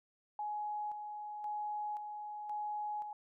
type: tone with tremolo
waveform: sine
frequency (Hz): 839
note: G#5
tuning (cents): +17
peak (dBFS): -36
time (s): 0.39-3.13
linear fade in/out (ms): 2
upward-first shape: square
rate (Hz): 0.95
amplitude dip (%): 45
effects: none